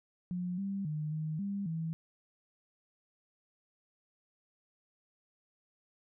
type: tone with pitch steps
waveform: sine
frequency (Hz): 178.9 / 196.7 / 152.4 / 155.8 / 199.5 / 162.4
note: F3 / G3 / D#3 / D#3 / G3 / E3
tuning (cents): +42 / +6 / -36 / +3 / +31 / -26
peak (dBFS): -33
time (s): 0.31-1.93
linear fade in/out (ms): 0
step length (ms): 270
effects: none